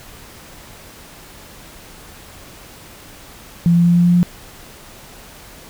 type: tone with pitch steps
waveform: sine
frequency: 171 / 171.99 / 172.99 / 173.99 / 175 / 176.01 Hz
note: F3 / F3 / F3 / F3 / F3 / F3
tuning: -36 / -26 / -16 / -6 / +4 / +14 cents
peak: -9 dBFS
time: 3.66-4.23 s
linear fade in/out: 0 ms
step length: 95 ms
effects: pink hiss -40 dBFS RMS until 5.69 s